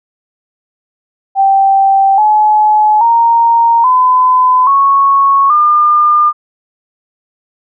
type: tone with pitch steps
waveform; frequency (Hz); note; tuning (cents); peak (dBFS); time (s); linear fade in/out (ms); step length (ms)
sine; 781 / 851.7 / 928.8 / 1012.8 / 1104.5 / 1204.5; G5 / G#5 / A#5 / B5 / C#6 / D6; -7 / +43 / -7 / +43 / -7 / +43; -5; 1.35-6.33; 50; 830
effects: none